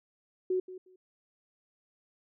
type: tone with echo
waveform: sine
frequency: 370 Hz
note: F#4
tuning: in tune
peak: -26 dBFS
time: 0.5-0.6 s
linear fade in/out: 5 ms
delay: 180 ms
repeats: 2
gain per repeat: -15 dB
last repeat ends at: 0.96 s
effects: none